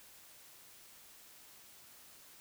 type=silence; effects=white hiss -58 dBFS RMS until 2.4 s